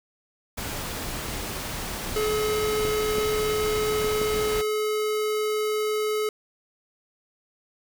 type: noise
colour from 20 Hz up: pink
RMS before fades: -32 dBFS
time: 0.57-4.62 s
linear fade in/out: 10 ms
type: tone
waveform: square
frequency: 427.1 Hz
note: G#4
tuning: 48 cents sharp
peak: -24 dBFS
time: 2.16-6.29 s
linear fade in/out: 2 ms
type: clicks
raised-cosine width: 2 ms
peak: -16 dBFS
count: 4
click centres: 2.852 / 3.184 / 4.045 / 4.216 s
effects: none